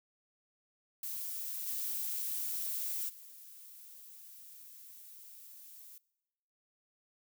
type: noise with level steps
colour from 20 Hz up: violet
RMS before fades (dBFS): -40 / -37 / -53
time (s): 1.03-5.98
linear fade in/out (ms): 2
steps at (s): 1.66 / 3.08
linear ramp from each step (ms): 20
effects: noise-tail reverb RT60 1.0 s tail -23 dB re dry